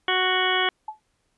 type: harmonic tone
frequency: 370 Hz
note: F#4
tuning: in tune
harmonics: 1 / 2 / 3 / 4 / 5 / 6 / 8 / 9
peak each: -28 / -28 / -28 / -28 / -28 / -28 / -28 / -28 dBFS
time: 0.08-0.69 s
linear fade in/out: 2 ms
type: tone with exponential decay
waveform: sine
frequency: 861 Hz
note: A5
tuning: 38 cents flat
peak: -26 dBFS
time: 0.88-1 s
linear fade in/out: 5 ms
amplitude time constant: 24 ms
effects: pink hiss -71 dBFS RMS until 1.37 s + resampled to 24000 Hz